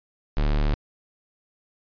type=tone; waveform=square; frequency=36.97 Hz; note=D1; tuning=12 cents sharp; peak=-20 dBFS; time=0.37-0.74 s; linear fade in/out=0 ms; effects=resampled to 11025 Hz